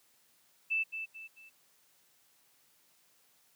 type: tone with echo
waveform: sine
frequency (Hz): 2643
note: E7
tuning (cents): +4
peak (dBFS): -28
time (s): 0.7-0.84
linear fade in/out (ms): 20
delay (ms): 220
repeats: 3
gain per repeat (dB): -8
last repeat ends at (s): 1.5
effects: white hiss -68 dBFS RMS until 3.55 s + high-pass 100 Hz 12 dB/octave